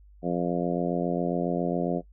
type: harmonic tone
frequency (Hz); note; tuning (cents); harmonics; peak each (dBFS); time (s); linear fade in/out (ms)
87.31; F2; 0; 2 / 3 / 4 / 5 / 6 / 7 / 8; -29 / -31 / -32 / -33 / -34 / -34 / -35; 0.22-2.02; 50
effects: noise-tail reverb RT60 0.1 s tail -18 dB re dry + added 50 Hz sine -50 dBFS peak until 2.12 s